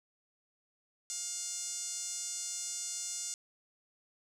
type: tone with band-pass filter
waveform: 5% pulse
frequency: 707 Hz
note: F5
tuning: 21 cents sharp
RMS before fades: -39 dBFS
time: 1.1-3.34 s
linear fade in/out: 0 ms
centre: 7200 Hz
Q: 3.1
effects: none